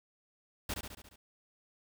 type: noise with echo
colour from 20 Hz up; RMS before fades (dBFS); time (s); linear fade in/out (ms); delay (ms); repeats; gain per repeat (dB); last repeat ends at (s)
pink; -36; 0.69-0.74; 5; 70; 6; -4; 1.16
effects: none